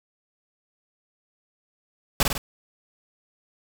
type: noise with echo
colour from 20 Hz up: pink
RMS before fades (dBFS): -19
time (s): 2.2-2.23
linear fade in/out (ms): 2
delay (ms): 50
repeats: 3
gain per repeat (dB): -4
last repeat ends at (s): 2.38
effects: none